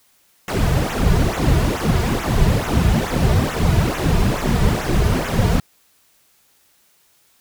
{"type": "noise with flanger", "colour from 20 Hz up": "brown", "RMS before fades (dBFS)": -17, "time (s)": [0.48, 5.6], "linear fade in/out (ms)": 2, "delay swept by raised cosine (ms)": [0.21, 3.81], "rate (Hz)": 2.3, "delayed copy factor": -0.85, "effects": ["white hiss -58 dBFS RMS until 7.4 s"]}